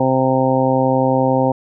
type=harmonic tone; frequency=131.2 Hz; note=C3; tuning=5 cents sharp; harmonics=1 / 2 / 3 / 4 / 5 / 6 / 7; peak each=-21 / -18 / -25 / -17 / -25 / -21 / -22 dBFS; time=0-1.52 s; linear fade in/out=5 ms; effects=none